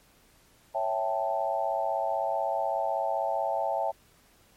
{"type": "chord", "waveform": "sine", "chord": "A dominant seventh", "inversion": "first", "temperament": "equal", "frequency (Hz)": [554.4, 659.3, 784, 880], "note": ["C#5", "E5", "G5", "A5"], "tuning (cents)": [0, 0, 0, 0], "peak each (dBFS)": [-33, -30, -31, -32], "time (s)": [0.74, 3.92], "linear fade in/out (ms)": 20, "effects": ["pink hiss -61 dBFS RMS until 4.56 s", "MP3 64 kbps"]}